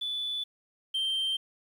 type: tone pair in turn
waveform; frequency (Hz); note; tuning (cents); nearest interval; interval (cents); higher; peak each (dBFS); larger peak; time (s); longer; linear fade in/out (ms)
sine; 3475 / 3141; A7 / G7; -22 / +3; major second; 175; first; -29 / -24; second; 0.01-0.44 / 0.94-1.37; neither; 10
effects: tanh soft clip ceiling -26 dBFS + 10-bit